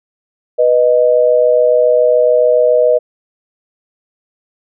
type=tone pair together; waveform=sine; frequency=491.9 / 619 Hz; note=B4 / D#5; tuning=-7 / -9 cents; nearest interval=major third; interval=398 cents; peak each=-10 dBFS; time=0.58-2.99 s; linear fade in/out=20 ms; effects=none